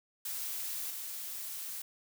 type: noise with level steps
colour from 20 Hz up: blue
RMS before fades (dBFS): -38 / -41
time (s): 0.25-1.82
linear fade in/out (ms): 5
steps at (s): 0.9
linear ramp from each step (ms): 5
effects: none